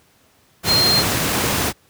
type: tone in noise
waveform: sine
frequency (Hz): 4191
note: C8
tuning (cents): +2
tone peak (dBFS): -14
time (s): 0.66-1.04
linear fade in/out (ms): 50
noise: pink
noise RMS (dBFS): -19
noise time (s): 0.63-1.73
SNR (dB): +2
effects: pink hiss -56 dBFS RMS until 1.89 s + high-pass 80 Hz 12 dB/octave